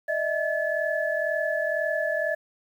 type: tone cluster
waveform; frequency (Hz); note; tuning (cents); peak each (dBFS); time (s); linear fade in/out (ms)
sine; 606 / 648 / 1722; D#5 / E5 / A6; -46 / -30 / -38; -28; 0.08-2.35; 10
effects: 9-bit